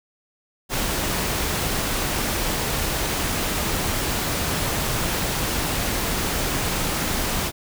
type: noise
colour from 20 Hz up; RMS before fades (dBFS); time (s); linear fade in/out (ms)
pink; -24; 0.69-7.52; 50
effects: none